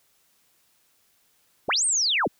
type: linear two-way sweep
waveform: sine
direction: up then down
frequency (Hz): 35.17 to 8870 to 57.5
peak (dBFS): -20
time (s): 1.68-2.28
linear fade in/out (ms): 10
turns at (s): 1.85
effects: white hiss -65 dBFS RMS until 2.39 s